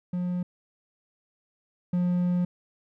triangle tone pair in turn, 178.6 / 177.84 Hz, F3 / F3, +39 / +32 cents, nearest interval unison, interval 7 cents, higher first, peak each -24 / -20 dBFS, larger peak second, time 0.13-0.43 / 1.93-2.45 s, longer second, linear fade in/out 5 ms, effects none

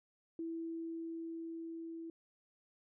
sine tone with level ramp, 329.6 Hz, E4, in tune, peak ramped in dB -38 to -43 dBFS, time 0.39-2.1 s, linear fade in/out 2 ms, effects none

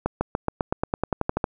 accelerating click train, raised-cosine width 1 ms, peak -8 dBFS, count 14, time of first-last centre 0.06-1.442 s, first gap 150 ms, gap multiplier 0.94, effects none

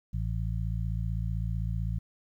harmonic tone, 55.7 Hz, A1, 22 cents sharp, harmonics 1 / 2 / 3, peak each -31 / -32 / -37 dBFS, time 0.13-1.99 s, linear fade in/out 10 ms, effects 11-bit

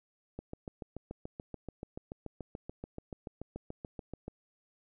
click train, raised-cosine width 2 ms, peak -27 dBFS, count 28, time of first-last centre 0.39-4.28 s, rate 6.94 Hz, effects none

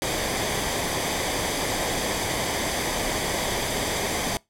pink noise with comb filter, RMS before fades -26 dBFS, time 0.02-4.37 s, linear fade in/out 0 ms, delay 0.73 ms, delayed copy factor -0.55, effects noise-tail reverb RT60 0.2 s tail -23 dB re dry + low-pass 11000 Hz 12 dB/octave

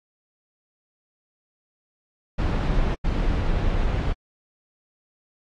brown noise bursts at uneven times, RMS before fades -22 dBFS, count 2, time 2.38-2.95 / 3.04-4.13 s, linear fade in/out 10 ms, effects low-pass 4000 Hz 12 dB/octave + AAC 32 kbps

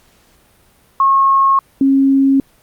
sine tone pair in turn, 1087 / 271.8 Hz, C#6 / C#4, -34 / -34 cents, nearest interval 2 octaves, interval 2400 cents, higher first, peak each -8 dBFS, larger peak neither, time 1-1.59 / 1.81-2.4 s, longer neither, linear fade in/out 2 ms, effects pink hiss -52 dBFS RMS until 2.62 s + Opus 48 kbps

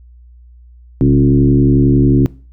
sine tone with frequency modulation, 198.9 Hz, G3, 25 cents sharp, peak -7 dBFS, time 1.01-2.26 s, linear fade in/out 0 ms, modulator 71.1 Hz, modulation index 1.9, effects noise-tail reverb RT60 0.4 s tail -21 dB re dry + added 60 Hz sine -38 dBFS peak until 2.52 s

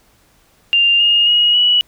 sine tone with pitch steps, 2794 / 2841 / 2889 / 2938 Hz, F7 / F7 / F#7 / F#7, 0 / +29 / -42 / -13 cents, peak -9 dBFS, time 0.73-1.81 s, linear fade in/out 0 ms, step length 270 ms, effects pink hiss -54 dBFS RMS until 1.87 s

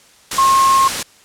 sine tone in noise, 1076 Hz, C6, 48 cents sharp, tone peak -9 dBFS, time 0.38-0.88 s, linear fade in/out 5 ms, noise white, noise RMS -20 dBFS, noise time 0.31-1.03 s, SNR +8 dB, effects white hiss -48 dBFS RMS until 1.24 s + low-pass 9000 Hz 12 dB/octave

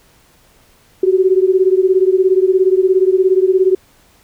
sine beating tone pair, 370 / 387 Hz, F#4 / G4, 0 / -22 cents, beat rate 17 Hz, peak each -11 / -13 dBFS, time 1.03-3.75 s, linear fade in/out 5 ms, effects pink hiss -51 dBFS RMS until 4.23 s

